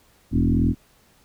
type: tone with frequency modulation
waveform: sine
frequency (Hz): 164.7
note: E3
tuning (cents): -1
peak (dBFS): -16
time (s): 0.31-0.75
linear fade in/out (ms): 50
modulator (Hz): 42.1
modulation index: 3.1
effects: pink hiss -58 dBFS RMS until 1.24 s